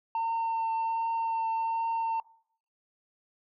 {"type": "tone with vibrato", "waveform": "sine", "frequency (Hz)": 907, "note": "A#5", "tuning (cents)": -48, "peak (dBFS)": -24, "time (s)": [0.15, 2.2], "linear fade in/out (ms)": 2, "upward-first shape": "triangle", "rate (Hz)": 1.3, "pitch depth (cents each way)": 13, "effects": ["noise-tail reverb RT60 0.6 s tail -23 dB re dry", "tanh soft clip ceiling -26 dBFS"]}